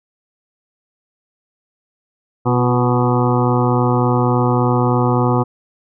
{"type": "harmonic tone with a mistuned harmonic", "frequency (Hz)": 123.47, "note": "B2", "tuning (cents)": 0, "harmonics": [1, 2, 3, 4, 6, 7, 8, 9, 10], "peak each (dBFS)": [-16, -19, -21, -22, -24, -24, -25, -26, -26], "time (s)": [2.45, 5.44], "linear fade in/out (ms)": 20, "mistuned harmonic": 3, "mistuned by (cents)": -42, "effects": []}